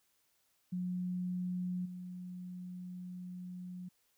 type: tone with level steps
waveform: sine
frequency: 180.6 Hz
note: F#3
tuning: 42 cents flat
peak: -34 / -42 dBFS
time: 0.72-3.89 s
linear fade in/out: 10 ms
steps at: 1.85 s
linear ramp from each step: 10 ms
effects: white hiss -75 dBFS RMS until 4.17 s